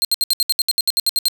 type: tone bursts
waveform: sawtooth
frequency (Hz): 4186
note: C8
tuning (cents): 0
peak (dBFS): -11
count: 14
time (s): 0.02-1.283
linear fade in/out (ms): 0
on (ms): 28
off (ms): 67
effects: none